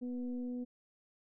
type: tone with frequency modulation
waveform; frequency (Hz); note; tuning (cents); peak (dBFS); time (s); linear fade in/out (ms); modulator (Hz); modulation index
sine; 246.9; B3; 0; -36; 0.01-0.65; 20; 246; 0.5
effects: none